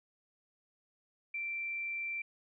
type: tone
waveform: sine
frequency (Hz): 2349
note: D7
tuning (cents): 0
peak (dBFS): -35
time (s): 1.34-2.22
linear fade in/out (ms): 5
effects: none